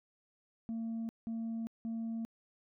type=tone bursts; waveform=sine; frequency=227.1 Hz; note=A#3; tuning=45 cents flat; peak=-33 dBFS; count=3; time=0.69-2.25 s; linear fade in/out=0 ms; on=400 ms; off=180 ms; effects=tanh soft clip ceiling -34 dBFS